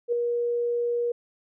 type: tone with ADSR envelope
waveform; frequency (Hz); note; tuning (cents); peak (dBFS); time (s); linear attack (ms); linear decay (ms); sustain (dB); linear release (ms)
sine; 476.9; A#4; +39; -19; 0.08-1.12; 44; 3; -4; 6
effects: none